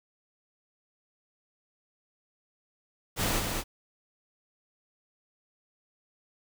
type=noise with echo; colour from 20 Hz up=pink; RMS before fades=-28 dBFS; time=3.16-3.43 s; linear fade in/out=50 ms; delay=210 ms; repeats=1; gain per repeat=-4 dB; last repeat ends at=3.64 s; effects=none